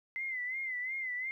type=tone with vibrato; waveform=sine; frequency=2049 Hz; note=C7; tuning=37 cents flat; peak=-34 dBFS; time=0.16-1.31 s; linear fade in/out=0 ms; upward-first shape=sine; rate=2.8 Hz; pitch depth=75 cents each way; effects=12-bit